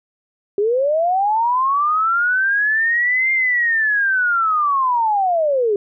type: linear two-way sweep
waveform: sine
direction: up then down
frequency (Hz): 392 to 2115 to 392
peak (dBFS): -14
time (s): 0.58-5.76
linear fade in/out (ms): 2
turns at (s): 3.32
effects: none